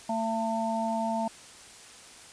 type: harmonic tone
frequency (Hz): 224.5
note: A3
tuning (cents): +35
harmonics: 1 / 3 / 4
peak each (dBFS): -31 / -31 / -31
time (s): 0.09-1.28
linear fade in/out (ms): 5
effects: white hiss -49 dBFS RMS until 2.32 s + resampled to 22050 Hz